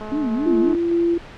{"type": "click train", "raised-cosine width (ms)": 1, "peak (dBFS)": -21, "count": 155, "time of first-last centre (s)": [0.01, 0.73], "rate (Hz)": 214}
{"type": "tone with vibrato", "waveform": "sine", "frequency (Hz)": 261.6, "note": "C4", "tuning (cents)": 0, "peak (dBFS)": -19, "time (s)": [0.12, 0.75], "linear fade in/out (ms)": 0, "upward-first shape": "sine", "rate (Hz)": 3.8, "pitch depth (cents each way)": 280}
{"type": "tone with tremolo", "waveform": "sine", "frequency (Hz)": 340.6, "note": "F4", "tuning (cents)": -43, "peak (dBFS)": -15, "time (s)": [0.46, 1.18], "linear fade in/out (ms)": 5, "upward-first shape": "square", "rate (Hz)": 2.2, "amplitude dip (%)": 25}
{"effects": ["pink hiss -39 dBFS RMS until 1.37 s", "low-pass 3000 Hz 12 dB/octave"]}